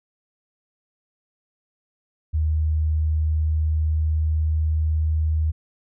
sine tone with pitch glide, 77.78 to 78.28 Hz, D#2 to D#2, 0 to +11 cents, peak -18 dBFS, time 2.33-5.52 s, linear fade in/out 20 ms, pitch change +11 cents, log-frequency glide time 2.95-5.13 s, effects none

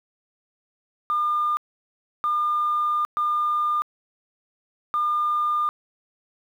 sine tone bursts at uneven times, 1206 Hz, D6, 46 cents sharp, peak -19 dBFS, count 4, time 1.1-1.57 / 2.24-3.05 / 3.17-3.82 / 4.94-5.69 s, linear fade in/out 0 ms, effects tanh soft clip ceiling -15 dBFS + 9-bit

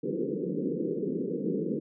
white band-pass noise, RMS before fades -31 dBFS, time 0.03-1.8 s, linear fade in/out 10 ms, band 150 to 490 Hz, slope 96 dB/octave, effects none

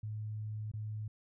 sine tone with dropouts, 107.3 Hz, A2, 43 cents flat, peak -37 dBFS, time 0.03-1.08 s, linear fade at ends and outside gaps 5 ms, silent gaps 0.716-0.736 s, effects none

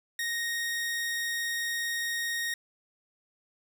sawtooth tone, 1864.7 Hz, A#6, in tune, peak -26 dBFS, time 0.19-2.54 s, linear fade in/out 2 ms, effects none

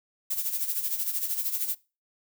violet noise with tremolo, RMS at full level -27 dBFS, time 0.3-1.75 s, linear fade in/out 10 ms, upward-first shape sine, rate 13 Hz, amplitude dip 65%, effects noise-tail reverb RT60 0.3 s tail -22 dB re dry

